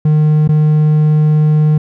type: tone with dropouts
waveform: triangle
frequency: 152.7 Hz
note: D#3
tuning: 32 cents flat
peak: -5 dBFS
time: 0.05-1.78 s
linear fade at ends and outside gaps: 5 ms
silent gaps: 0.477-0.489 s
effects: none